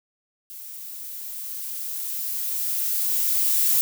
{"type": "noise with level ramp", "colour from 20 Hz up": "violet", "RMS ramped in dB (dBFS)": [-39, -19], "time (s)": [0.5, 3.81], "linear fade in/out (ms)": 0, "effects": []}